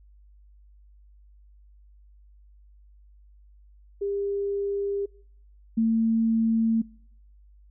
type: tone pair in turn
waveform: sine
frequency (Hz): 400.8 / 225.4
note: G4 / A3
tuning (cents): +38 / +42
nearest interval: minor seventh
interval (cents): 996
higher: first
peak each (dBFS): -25 / -19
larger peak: second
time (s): 4.01-5.06 / 5.77-6.82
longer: neither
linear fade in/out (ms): 10
effects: noise-tail reverb RT60 0.7 s tail -25 dB re dry + added 50 Hz sine -51 dBFS peak until 7.7 s